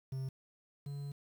triangle tone pair in turn, 132.6 / 141.83 Hz, C3 / C#3, +23 / +40 cents, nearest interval minor second, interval 117 cents, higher second, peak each -34 / -37 dBFS, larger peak first, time 0.12-0.29 / 0.86-1.12 s, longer second, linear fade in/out 5 ms, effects 10-bit

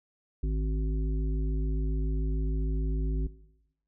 harmonic tone with a mistuned harmonic, 53.4 Hz, G#1, 49 cents sharp, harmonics 1 / 3 / 5 / 7, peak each -26 / -36 / -40 / -43 dBFS, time 0.43-3.27 s, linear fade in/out 5 ms, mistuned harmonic 3, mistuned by -78 cents, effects noise-tail reverb RT60 0.9 s tail -19 dB re dry

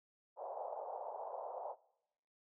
white band-pass noise, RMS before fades -45 dBFS, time 0.36-1.76 s, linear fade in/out 50 ms, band 510 to 880 Hz, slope 48 dB/octave, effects noise-tail reverb RT60 0.9 s tail -23 dB re dry

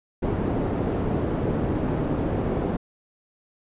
white low-pass noise, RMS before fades -25 dBFS, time 0.22-2.77 s, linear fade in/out 10 ms, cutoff 370 Hz, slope 12 dB/octave, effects resampled to 8000 Hz

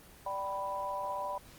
sine chord, G major, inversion second, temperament equal with one note detuned, 587.3 / 775.4 / 987.8 Hz, D5 / G5 / B5, 0 / -19 / 0 cents, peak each -39 / -40 / -35 dBFS, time 0.26-1.38 s, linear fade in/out 5 ms, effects pink hiss -55 dBFS RMS until 1.58 s + Opus 24 kbps

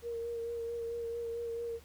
sine tone with vibrato, 466.2 Hz, A#4, in tune, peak -35 dBFS, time 0.02-1.8 s, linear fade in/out 50 ms, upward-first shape sine, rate 4.5 Hz, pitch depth 20 cents each way, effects added 74 Hz sine -56 dBFS peak until 1.84 s + pink hiss -60 dBFS RMS until 1.84 s

